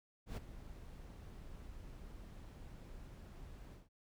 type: noise with ADSR envelope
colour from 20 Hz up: brown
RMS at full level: -38 dBFS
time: 0.26-3.89 s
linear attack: 110 ms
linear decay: 16 ms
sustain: -14 dB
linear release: 160 ms
effects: none